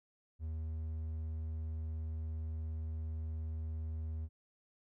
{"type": "tone", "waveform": "triangle", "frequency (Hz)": 79.3, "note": "D#2", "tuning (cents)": 33, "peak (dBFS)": -35, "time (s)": [0.39, 4.29], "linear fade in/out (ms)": 50, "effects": []}